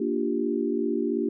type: chord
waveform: sine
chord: G minor seventh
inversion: first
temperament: equal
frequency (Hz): 233.1 / 293.7 / 349.2 / 392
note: Bb3 / D4 / F4 / G4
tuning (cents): 0 / 0 / 0 / 0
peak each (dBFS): -29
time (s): 0-1.29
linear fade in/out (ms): 5
effects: none